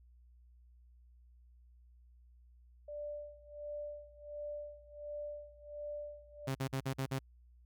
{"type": "tone with tremolo", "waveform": "sine", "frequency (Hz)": 589, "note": "D5", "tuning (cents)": 5, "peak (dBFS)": -39, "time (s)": [2.88, 6.48], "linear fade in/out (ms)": 5, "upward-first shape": "sine", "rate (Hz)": 1.4, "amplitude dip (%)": 90}
{"type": "tone bursts", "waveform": "sawtooth", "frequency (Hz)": 133.9, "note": "C3", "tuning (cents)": 40, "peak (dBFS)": -30, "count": 6, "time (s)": [6.47, 7.19], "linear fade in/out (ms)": 10, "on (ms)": 80, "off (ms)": 48}
{"effects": ["added 60 Hz sine -59 dBFS peak until 7.65 s"]}